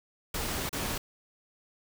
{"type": "noise with dropouts", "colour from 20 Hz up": "pink", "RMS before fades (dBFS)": -33, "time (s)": [0.34, 0.98], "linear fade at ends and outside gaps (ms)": 5, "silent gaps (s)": [0.693, 0.728], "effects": []}